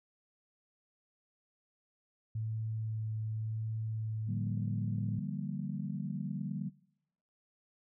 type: tone with vibrato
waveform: sine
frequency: 110 Hz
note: A2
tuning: in tune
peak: -33 dBFS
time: 2.35-5.19 s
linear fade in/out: 5 ms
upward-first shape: sine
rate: 0.89 Hz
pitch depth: 10 cents each way
type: chord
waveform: sine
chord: G minor seventh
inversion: second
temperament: just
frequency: 147 / 176.4 / 196 / 235.2 Hz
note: D3 / F3 / G3 / Bb3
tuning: +2 / +18 / 0 / +16 cents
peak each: -39 / -42 / -39 / -43 dBFS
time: 4.27-6.7 s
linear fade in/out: 20 ms
effects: noise-tail reverb RT60 0.8 s tail -23 dB re dry + tanh soft clip ceiling -21 dBFS